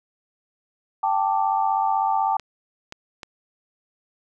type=chord; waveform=sine; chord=G suspended second; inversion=none; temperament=equal; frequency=784 / 880 / 1174.7 Hz; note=G5 / A5 / D6; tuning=0 / 0 / 0 cents; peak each=-22 / -22 / -28 dBFS; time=1.03-2.37 s; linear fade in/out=5 ms
type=clicks; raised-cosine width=0.2 ms; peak=-18 dBFS; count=3; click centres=2.397 / 2.924 / 3.232 s
effects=none